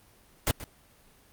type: noise with echo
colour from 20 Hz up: pink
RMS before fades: -24 dBFS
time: 0.47-0.51 s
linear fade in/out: 0 ms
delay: 130 ms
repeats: 1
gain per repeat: -15 dB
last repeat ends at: 0.64 s
effects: pink hiss -59 dBFS RMS until 1.32 s + Opus 24 kbps